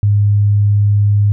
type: tone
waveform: sine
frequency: 102.7 Hz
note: G#2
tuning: 19 cents flat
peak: -8 dBFS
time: 0.03-1.32 s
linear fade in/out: 0 ms
effects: none